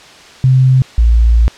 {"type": "tone pair in turn", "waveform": "sine", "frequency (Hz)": [130.3, 57.39], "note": ["C3", "A#1"], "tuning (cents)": [-7, -26], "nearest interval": "octave + major second", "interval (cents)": 1419, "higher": "first", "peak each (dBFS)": -5, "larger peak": "neither", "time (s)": [[0.44, 0.82], [0.98, 1.48]], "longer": "second", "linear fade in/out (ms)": 0, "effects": ["white hiss -37 dBFS RMS until 1.57 s", "low-pass 5000 Hz 12 dB/octave"]}